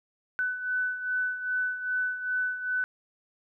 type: beating tone pair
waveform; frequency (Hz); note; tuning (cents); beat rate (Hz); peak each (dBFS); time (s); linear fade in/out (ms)
sine; 1500 / 1502.5; F#6 / F#6; +23 / +26; 2.5; -28 / -34; 0.39-2.84; 0
effects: none